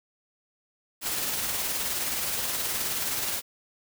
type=noise with tremolo; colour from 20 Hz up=white; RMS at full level=-28 dBFS; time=1.01-3.42 s; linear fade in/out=50 ms; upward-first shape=triangle; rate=19 Hz; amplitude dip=35%; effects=none